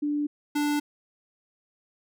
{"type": "tone pair in turn", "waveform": ["sine", "square"], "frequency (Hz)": [293.7, 293.7], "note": ["D4", "D4"], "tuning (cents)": [0, 0], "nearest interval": "unison", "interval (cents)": 0, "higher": "neither", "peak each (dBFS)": -24, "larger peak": "neither", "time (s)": [[0.02, 0.27], [0.55, 0.8]], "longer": "neither", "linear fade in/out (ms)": 10, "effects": []}